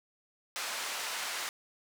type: band-pass noise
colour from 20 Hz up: pink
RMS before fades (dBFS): -37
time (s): 0.56-1.49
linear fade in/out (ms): 0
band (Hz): 970 to 9600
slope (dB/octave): 12
effects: none